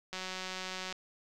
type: click train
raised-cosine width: 0.2 ms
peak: -22 dBFS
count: 149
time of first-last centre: 0.13-0.926 s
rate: 186 Hz
effects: none